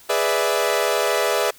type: chord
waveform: sawtooth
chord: E dominant seventh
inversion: first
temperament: equal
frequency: 415.3 / 493.9 / 587.3 / 659.3 Hz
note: G#4 / B4 / D5 / E5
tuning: 0 / 0 / 0 / 0 cents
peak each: -20 dBFS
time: 0.09-1.51 s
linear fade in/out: 10 ms
effects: white hiss -48 dBFS RMS until 1.58 s